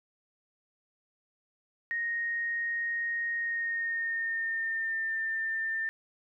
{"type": "tone with pitch glide", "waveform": "sine", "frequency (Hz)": [1864.7, 1794.9], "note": ["A#6", "A6"], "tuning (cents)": [0, 34], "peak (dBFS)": -29, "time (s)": [1.91, 5.89], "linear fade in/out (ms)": 0, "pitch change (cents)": -66, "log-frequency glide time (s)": [3.37, 5.13], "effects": []}